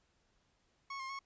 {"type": "tone with pitch steps", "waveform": "30% pulse", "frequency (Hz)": [1102, 1065, 1098], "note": ["C#6", "C6", "C#6"], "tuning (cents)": [-11, 30, -17], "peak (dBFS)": -38, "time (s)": [0.9, 1.191], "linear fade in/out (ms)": 5, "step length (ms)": 97, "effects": ["pink hiss -75 dBFS RMS until 1.25 s", "resampled to 16000 Hz"]}